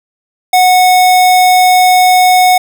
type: tone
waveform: square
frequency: 734 Hz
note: F#5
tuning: 14 cents flat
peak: -5 dBFS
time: 0.53-2.58 s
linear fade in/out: 5 ms
effects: none